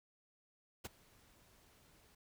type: noise with ADSR envelope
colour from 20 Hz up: pink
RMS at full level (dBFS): -43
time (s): 0.84-2.15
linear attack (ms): 15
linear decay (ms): 20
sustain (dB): -24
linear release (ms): 5
effects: none